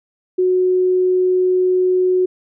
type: tone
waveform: sine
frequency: 367.4 Hz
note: F#4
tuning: 12 cents flat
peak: -12 dBFS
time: 0.38-2.26 s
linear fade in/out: 10 ms
effects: none